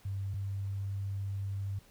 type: tone pair in turn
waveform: sine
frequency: 98 / 98.53 Hz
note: G2 / G2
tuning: 0 / +9 cents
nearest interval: unison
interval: 9 cents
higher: second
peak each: -33 / -33 dBFS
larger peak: neither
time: 0.05-0.34 / 0.34-1.79 s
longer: second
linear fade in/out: 5 ms
effects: pink hiss -62 dBFS RMS until 1.9 s